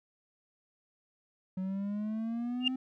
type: exponential sweep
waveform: triangle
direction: up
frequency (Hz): 185 to 261.6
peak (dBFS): -30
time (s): 1.57-2.76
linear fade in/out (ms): 5
type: tone with exponential growth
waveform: sine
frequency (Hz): 2808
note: F7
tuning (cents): +9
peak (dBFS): -20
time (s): 2.6-2.68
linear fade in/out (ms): 5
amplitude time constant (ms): 16
effects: tanh soft clip ceiling -14 dBFS